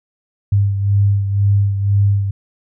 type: beating tone pair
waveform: sine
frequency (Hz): 100 / 102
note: G2 / G#2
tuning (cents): +35 / -31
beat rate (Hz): 2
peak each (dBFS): -12 / -20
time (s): 0.52-2.31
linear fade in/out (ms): 5
effects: none